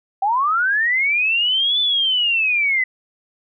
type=linear two-way sweep; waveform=sine; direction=up then down; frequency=755 to 3520 to 1997 Hz; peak=-15 dBFS; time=0.22-2.84 s; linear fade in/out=5 ms; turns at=1.8 s; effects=none